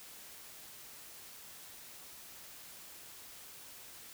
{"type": "silence", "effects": ["white hiss -52 dBFS RMS until 4.13 s"]}